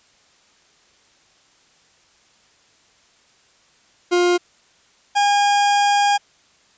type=tone pair in turn; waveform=40% pulse; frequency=353.6 / 813.8 Hz; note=F4 / G#5; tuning=+22 / -35 cents; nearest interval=octave + major second; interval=1443 cents; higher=second; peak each=-13 dBFS; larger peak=neither; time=4.11-4.38 / 5.15-6.18 s; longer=second; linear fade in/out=20 ms; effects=white hiss -56 dBFS RMS until 6.77 s + resampled to 16000 Hz